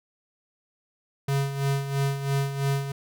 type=tone with tremolo; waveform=square; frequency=138.59 Hz; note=C#3; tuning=in tune; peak=-22 dBFS; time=1.28-2.92 s; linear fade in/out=5 ms; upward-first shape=sine; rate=3 Hz; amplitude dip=65%; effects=none

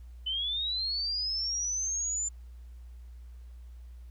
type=linear sweep; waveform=sine; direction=up; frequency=2999 to 7180 Hz; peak=-29 dBFS; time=0.26-2.29 s; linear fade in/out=10 ms; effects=added 60 Hz sine -44 dBFS peak until 4.1 s + pink hiss -69 dBFS RMS until 4.1 s

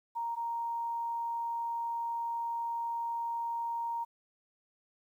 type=tone pair in turn; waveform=sine; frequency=932 / 932 Hz; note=A#5 / A#5; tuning=-1 / -1 cents; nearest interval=unison; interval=0 cents; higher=neither; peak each=-32 / -32 dBFS; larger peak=neither; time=0.15-0.36 / 0.36-4.05 s; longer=second; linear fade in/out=20 ms; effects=11-bit

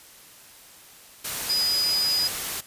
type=tone in noise; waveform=sine; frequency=4953 Hz; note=D#8; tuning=9 cents flat; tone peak=-21 dBFS; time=1.49-2.28 s; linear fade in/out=10 ms; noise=white; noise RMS=-30 dBFS; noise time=1.24-2.61 s; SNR=+6 dB; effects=white hiss -49 dBFS RMS until 2.66 s + resampled to 32000 Hz

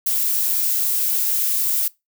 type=noise; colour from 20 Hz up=violet; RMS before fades=-20 dBFS; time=0.06-1.88 s; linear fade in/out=5 ms; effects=noise-tail reverb RT60 0.2 s tail -22 dB re dry

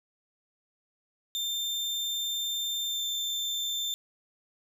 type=tone with pitch glide; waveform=35% pulse; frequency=3590 to 3567 Hz; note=A7 to A7; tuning=+34 to +23 cents; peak=-28 dBFS; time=1.35-3.94 s; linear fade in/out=0 ms; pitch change=-11 cents; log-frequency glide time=2.86-3.03 s; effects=none

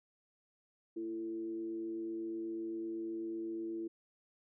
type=tone with frequency modulation; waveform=sine; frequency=335.6 Hz; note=E4; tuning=31 cents sharp; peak=-37 dBFS; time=0.96-3.88 s; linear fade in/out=10 ms; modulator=108 Hz; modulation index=0.36; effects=none

